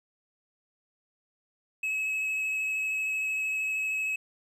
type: tone with vibrato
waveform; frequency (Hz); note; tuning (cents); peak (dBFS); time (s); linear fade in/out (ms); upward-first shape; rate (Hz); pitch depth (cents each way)
triangle; 2573; E7; -43; -26; 1.83-4.16; 5; sine; 13; 12
effects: none